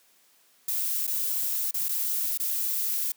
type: noise with dropouts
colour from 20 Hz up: violet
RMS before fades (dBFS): -28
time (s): 0.68-3.12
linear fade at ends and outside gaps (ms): 5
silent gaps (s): 1.069-1.075 / 1.711-1.741 / 1.885-1.89 / 2.376-2.398
effects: white hiss -62 dBFS RMS until 3.16 s + high-pass 200 Hz 12 dB/octave